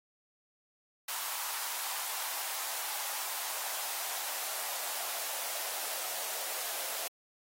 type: noise with high-pass filter sweep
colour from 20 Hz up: white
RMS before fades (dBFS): -37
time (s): 1.08-7.08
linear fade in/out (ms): 5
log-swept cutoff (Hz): 920 to 590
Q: 2.3
effects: AAC 48 kbps